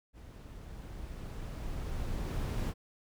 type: noise with level ramp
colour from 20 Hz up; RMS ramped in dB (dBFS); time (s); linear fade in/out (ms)
brown; -49 to -32; 0.13-2.74; 50
effects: none